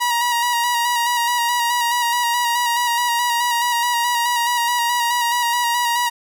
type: tone with vibrato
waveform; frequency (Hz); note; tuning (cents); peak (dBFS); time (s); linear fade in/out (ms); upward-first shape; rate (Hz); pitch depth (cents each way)
sawtooth; 956; A#5; +43; -13; 0-6.1; 20; square; 4.7; 25
effects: none